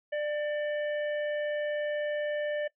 harmonic tone with a mistuned harmonic, 594 Hz, D5, 20 cents sharp, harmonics 1 / 3 / 4 / 5, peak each -29 / -38 / -50 / -48 dBFS, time 0.12-2.68 s, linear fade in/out 10 ms, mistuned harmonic 4, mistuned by -71 cents, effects noise-tail reverb RT60 0.1 s tail -21 dB re dry

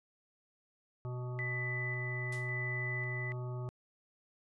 harmonic tone, 124.4 Hz, B2, 13 cents sharp, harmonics 1 / 3 / 5 / 7 / 9 / 10, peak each -37 / -47 / -51 / -54 / -56 / -57 dBFS, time 1.05-3.69 s, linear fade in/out 0 ms
sine tone with tremolo, 1993 Hz, B6, 15 cents sharp, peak -36 dBFS, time 1.39-3.32 s, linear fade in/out 0 ms, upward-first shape square, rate 0.91 Hz, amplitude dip 25%
white noise with exponential decay, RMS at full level -46 dBFS, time 2.32-2.55 s, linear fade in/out 5 ms, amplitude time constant 48 ms
effects resampled to 24000 Hz

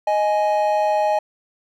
triangle tone pair together, 622.3 / 835.5 Hz, D#5 / G#5, 0 / +10 cents, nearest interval perfect fourth, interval 510 cents, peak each -17 dBFS, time 0.07-1.19 s, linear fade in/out 5 ms, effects none

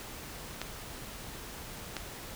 clicks, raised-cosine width 0.2 ms, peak -17 dBFS, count 2, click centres 0.616 / 1.967 s, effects pink hiss -44 dBFS RMS until 2.35 s

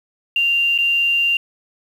sine tone with dropouts, 2782 Hz, F7, 7 cents flat, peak -14 dBFS, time 0.36-1.37 s, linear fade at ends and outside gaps 2 ms, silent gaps 0.779-0.786 s, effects 7-bit

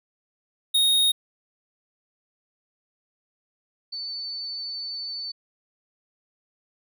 square / sine tone pair in turn, 3729 / 4506 Hz, A#7 / C#8, 0 / +28 cents, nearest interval minor third, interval 328 cents, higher second, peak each -18 / -30 dBFS, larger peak first, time 0.74-1.12 / 3.92-5.32 s, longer second, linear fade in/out 10 ms, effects none

